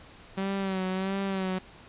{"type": "tone with vibrato", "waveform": "sawtooth", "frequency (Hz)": 191.2, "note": "G3", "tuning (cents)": -43, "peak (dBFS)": -24, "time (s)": [0.37, 1.59], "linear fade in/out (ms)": 10, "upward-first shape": "sine", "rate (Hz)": 1.5, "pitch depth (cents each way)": 47, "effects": ["pink hiss -51 dBFS RMS until 1.88 s", "resampled to 8000 Hz"]}